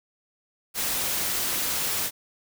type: noise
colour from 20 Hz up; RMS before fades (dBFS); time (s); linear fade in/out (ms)
white; -27; 0.74-2.11; 50
effects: none